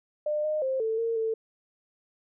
sine tone with pitch steps, 601 / 613 / 527 / 444.4 / 458.2 / 445.8 Hz, D5 / D#5 / C5 / A4 / A#4 / A4, +40 / -26 / +12 / +17 / -30 / +23 cents, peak -25 dBFS, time 0.26-1.34 s, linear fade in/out 5 ms, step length 180 ms, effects none

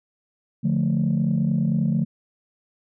sine chord, D minor, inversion none, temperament just, 146.83 / 176.2 / 220.2 Hz, D3 / F3 / A3, 0 / +16 / +2 cents, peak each -22 dBFS, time 0.63-2.05 s, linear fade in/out 20 ms, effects tanh soft clip ceiling -13 dBFS

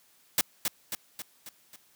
white noise with echo, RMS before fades -23 dBFS, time 0.38-0.41 s, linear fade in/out 2 ms, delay 270 ms, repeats 5, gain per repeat -5 dB, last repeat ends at 1.76 s, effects white hiss -63 dBFS RMS until 1.95 s + high-pass 100 Hz 12 dB/octave

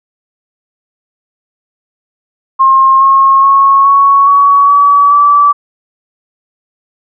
sine tone with pitch steps, 1068 / 1082.3 / 1096.8 / 1111.4 / 1126.3 / 1141.4 / 1156.6 Hz, C6 / C#6 / C#6 / C#6 / C#6 / D6 / D6, +35 / -42 / -19 / +4 / +27 / -50 / -27 cents, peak -3 dBFS, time 2.59-5.53 s, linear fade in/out 20 ms, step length 420 ms, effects none

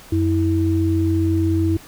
sine tone pair together, 91.4 / 325.7 Hz, F#2 / E4, -21 / -21 cents, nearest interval octave + minor seventh, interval 2200 cents, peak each -18 dBFS, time 0.12-1.77 s, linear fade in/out 5 ms, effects pink hiss -43 dBFS RMS until 1.87 s

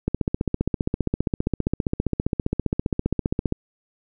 click train, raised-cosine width 3 ms, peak -8 dBFS, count 53, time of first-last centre 0.08-3.524 s, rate 15.1 Hz, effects none

